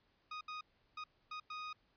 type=tone bursts at uneven times; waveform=sawtooth; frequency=1244.5 Hz; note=D#6; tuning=in tune; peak=-39 dBFS; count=5; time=0.31-0.41 / 0.48-0.61 / 0.97-1.04 / 1.31-1.4 / 1.5-1.73 s; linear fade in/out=5 ms; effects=pink hiss -75 dBFS RMS until 1.96 s + resampled to 11025 Hz